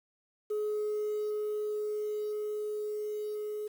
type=tone with level ramp; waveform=sine; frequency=422.7 Hz; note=G#4; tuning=31 cents sharp; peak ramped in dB=-27 to -33 dBFS; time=0.5-3.68 s; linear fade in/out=10 ms; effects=tanh soft clip ceiling -28 dBFS + 9-bit